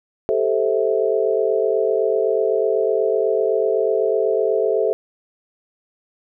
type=chord; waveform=sine; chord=A minor seventh; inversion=third; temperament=equal with one note detuned; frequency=392 / 440 / 523.3 / 654.7 Hz; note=G4 / A4 / C5 / E5; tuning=0 / 0 / 0 / -12 cents; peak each=-22 / -19 / -23 / -23 dBFS; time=0.29-4.93 s; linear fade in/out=0 ms; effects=none